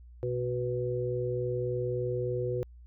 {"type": "harmonic tone", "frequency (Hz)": 123.47, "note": "B2", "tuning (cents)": 0, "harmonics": [1, 3, 4], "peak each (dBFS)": [-33, -33, -33], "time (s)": [0.23, 2.63], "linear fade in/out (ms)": 0, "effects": ["added 60 Hz sine -48 dBFS peak until 2.86 s"]}